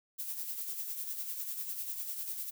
violet noise with tremolo, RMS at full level -37 dBFS, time 0.18-2.51 s, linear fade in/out 20 ms, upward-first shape sine, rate 10 Hz, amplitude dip 50%, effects none

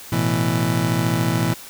30% pulse chord, A suspended second, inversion none, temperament just, 110 / 123.75 / 165 Hz, A2 / B2 / E3, 0 / +4 / +2 cents, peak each -21 / -20 / -19 dBFS, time 0.12-1.54 s, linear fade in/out 5 ms, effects white hiss -39 dBFS RMS until 1.69 s

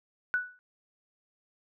sine tone with exponential decay, 1480 Hz, F#6, in tune, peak -22 dBFS, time 0.34-0.59 s, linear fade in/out 0 ms, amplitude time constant 53 ms, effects none

